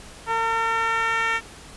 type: tone with band-pass filter sweep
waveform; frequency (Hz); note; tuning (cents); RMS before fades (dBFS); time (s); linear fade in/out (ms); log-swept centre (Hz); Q
10% pulse; 454; A#4; -46; -23; 0.26-1.41; 50; 930 to 1900; 1.4
effects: pink hiss -43 dBFS RMS until 1.76 s + resampled to 24000 Hz